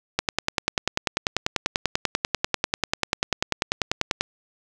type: click train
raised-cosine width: 0.2 ms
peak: -3 dBFS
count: 42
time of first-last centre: 0.19-4.21 s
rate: 10.2 Hz
effects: none